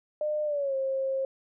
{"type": "tone with pitch glide", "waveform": "sine", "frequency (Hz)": [604, 535], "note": ["D5", "C5"], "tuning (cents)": [48, 38], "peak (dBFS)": -26, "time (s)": [0.21, 1.25], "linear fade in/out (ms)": 2, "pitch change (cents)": -210, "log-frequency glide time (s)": [0.45, 0.75], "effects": []}